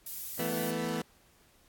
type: noise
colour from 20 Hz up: violet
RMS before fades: -38 dBFS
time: 0.06-0.71 s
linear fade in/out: 5 ms
type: chord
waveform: 20% pulse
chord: E suspended fourth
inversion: none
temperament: equal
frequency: 164.81 / 220 / 246.9 Hz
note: E3 / A3 / B3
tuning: 0 / 0 / 0 cents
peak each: -31 dBFS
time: 0.39-1.02 s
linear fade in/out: 5 ms
effects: pink hiss -64 dBFS RMS until 1.68 s + AAC 64 kbps